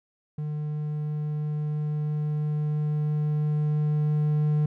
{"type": "tone with level ramp", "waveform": "triangle", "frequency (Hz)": 150.5, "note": "D3", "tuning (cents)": 43, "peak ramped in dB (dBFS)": [-26, -18], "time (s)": [0.38, 4.66], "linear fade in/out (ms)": 5, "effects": []}